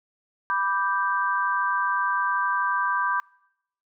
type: chord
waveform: sine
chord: G major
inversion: first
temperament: equal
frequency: 987.8 / 1174.7 / 1568 Hz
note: B5 / D6 / G6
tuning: 0 / 0 / 0 cents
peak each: -26 dBFS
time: 0.5-3.2 s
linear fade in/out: 0 ms
effects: noise-tail reverb RT60 0.8 s tail -26 dB re dry